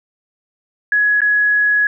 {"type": "tone with dropouts", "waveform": "sine", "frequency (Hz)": 1679, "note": "G#6", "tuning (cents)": 18, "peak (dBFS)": -11, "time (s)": [0.92, 1.87], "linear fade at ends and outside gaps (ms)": 2, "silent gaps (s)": [1.206, 1.217], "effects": []}